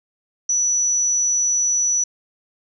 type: tone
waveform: sine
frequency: 5920 Hz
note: F#8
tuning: in tune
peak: -16 dBFS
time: 0.49-2.04 s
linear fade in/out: 5 ms
effects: none